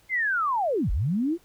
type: linear two-way sweep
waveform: sine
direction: down then up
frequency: 2136 to 35 to 357.9 Hz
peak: -22 dBFS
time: 0.09-1.38 s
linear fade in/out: 50 ms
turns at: 0.91 s
effects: pink hiss -60 dBFS RMS until 1.44 s